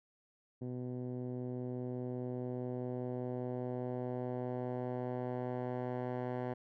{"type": "tone with low-pass filter sweep", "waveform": "10% pulse", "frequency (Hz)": 124.9, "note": "B2", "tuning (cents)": 20, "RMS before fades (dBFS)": -39, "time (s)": [0.61, 6.54], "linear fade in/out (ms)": 10, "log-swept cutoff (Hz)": [300, 1200], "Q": 0.89, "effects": []}